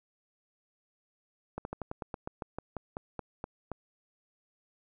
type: slowing click train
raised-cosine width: 1 ms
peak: -22 dBFS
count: 15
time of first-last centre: 1.58-3.717 s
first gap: 71 ms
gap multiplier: 1.11
effects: none